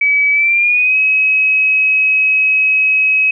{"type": "tone with pitch glide", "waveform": "sine", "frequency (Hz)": [2285, 2550], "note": ["D7", "D#7"], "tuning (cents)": [-48, 42], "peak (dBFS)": -9, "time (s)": [0.01, 3.31], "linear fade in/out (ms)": 5, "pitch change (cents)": 190, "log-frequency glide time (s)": [0.32, 0.97], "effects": []}